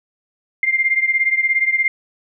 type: beating tone pair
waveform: sine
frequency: 2100 / 2117 Hz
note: C7 / C7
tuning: +6 / +20 cents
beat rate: 17 Hz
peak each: -16 / -19 dBFS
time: 0.63-1.88 s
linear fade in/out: 2 ms
effects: none